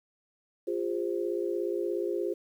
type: chord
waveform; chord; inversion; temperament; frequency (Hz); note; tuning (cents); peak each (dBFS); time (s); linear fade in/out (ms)
sine; F minor; none; equal with one note detuned; 349.2 / 406.1 / 523.3; F4 / Ab4 / C5; 0 / -39 / 0; -31 / -32 / -36; 0.67-2.34; 10
effects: 10-bit